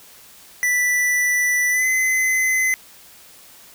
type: tone with pitch glide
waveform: square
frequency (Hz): 1975.5 to 2039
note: B6 to C7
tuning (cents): 0 to -45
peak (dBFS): -17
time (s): 0.63-2.74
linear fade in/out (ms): 0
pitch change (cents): +55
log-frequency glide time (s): 1.7-1.87
effects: white hiss -46 dBFS RMS until 3.74 s